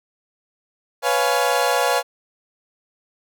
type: chord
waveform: 30% pulse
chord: C# dominant seventh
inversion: third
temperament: equal with one note detuned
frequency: 493.9 / 554.4 / 698.5 / 838.8 Hz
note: B4 / C#5 / E#5 / G#5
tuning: 0 / 0 / 0 / +17 cents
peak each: -20 dBFS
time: 1.02-2.03 s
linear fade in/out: 50 ms
effects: none